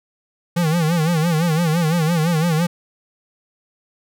square tone with vibrato, 164.2 Hz, E3, 6 cents flat, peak -16 dBFS, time 0.56-2.67 s, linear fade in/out 10 ms, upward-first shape sine, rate 5.9 Hz, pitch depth 120 cents each way, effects none

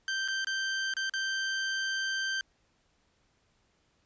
sawtooth tone with dropouts, 1564 Hz, G6, 4 cents flat, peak -26 dBFS, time 0.08-2.41 s, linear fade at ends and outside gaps 1 ms, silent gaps 0.278-0.284 / 0.446-0.47 / 0.938-0.967 / 1.096-1.137 s, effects pink hiss -71 dBFS RMS until 4.05 s + resampled to 16000 Hz

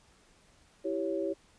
sine chord, C# diminished, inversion first, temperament equal, 329.6 / 392 / 554.4 Hz, E4 / G4 / C#5, 0 / 0 / 0 cents, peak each -34 dBFS, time 0.84-1.34 s, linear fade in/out 20 ms, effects pink hiss -63 dBFS RMS until 1.58 s + resampled to 22050 Hz

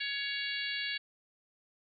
harmonic tone, 560 Hz, C#5, 18 cents sharp, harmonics 3 / 4 / 5 / 6 / 7 / 8, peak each -38 / -39 / -40 / -41 / -41 / -42 dBFS, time 0-0.98 s, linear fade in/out 10 ms, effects MP3 96 kbps

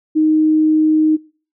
sine tone, 311.1 Hz, D#4, in tune, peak -10 dBFS, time 0.15-1.17 s, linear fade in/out 20 ms, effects noise-tail reverb RT60 0.4 s tail -23 dB re dry

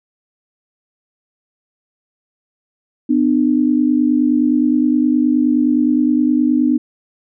sine tone pair together, 250.5 / 300.1 Hz, B3 / D4, +25 / +38 cents, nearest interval minor third, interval 313 cents, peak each -14 dBFS, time 3.09-6.78 s, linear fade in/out 10 ms, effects none

